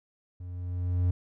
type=tone with level ramp; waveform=triangle; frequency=89.3 Hz; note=F2; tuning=39 cents sharp; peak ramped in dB=-36 to -19 dBFS; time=0.4-1.11 s; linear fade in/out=5 ms; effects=none